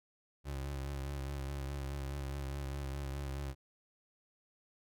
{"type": "tone with vibrato", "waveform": "30% pulse", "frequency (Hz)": 69, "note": "C#2", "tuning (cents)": -7, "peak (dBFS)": -35, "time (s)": [0.44, 3.55], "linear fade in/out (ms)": 50, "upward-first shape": "sine", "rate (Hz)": 4.8, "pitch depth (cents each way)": 47, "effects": []}